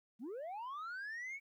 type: linear sweep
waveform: sine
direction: up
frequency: 195.9 to 2262 Hz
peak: -39 dBFS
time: 0.19-1.4 s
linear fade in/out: 50 ms
effects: tanh soft clip ceiling -41 dBFS + 13-bit